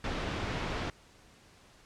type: low-pass noise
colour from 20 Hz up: pink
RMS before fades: -35 dBFS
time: 0.04-0.9 s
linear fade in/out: 2 ms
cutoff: 3400 Hz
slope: 12 dB/octave
effects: pink hiss -59 dBFS RMS until 1.85 s + low-pass 8000 Hz 12 dB/octave